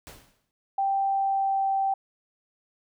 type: noise with exponential decay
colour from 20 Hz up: pink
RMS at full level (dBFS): -42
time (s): 0.07-0.51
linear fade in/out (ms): 0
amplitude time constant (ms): 94
type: tone with pitch glide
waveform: sine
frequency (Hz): 784 to 779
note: G5 to G5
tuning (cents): 0 to -11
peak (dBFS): -22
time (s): 0.78-1.94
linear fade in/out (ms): 5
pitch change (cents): -11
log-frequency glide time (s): 1.07-1.69
effects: none